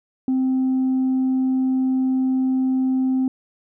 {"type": "tone", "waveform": "sine", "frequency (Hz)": 260.5, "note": "C4", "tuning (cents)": -7, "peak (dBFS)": -15, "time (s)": [0.28, 3.28], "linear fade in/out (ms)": 2, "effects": ["tanh soft clip ceiling -15 dBFS"]}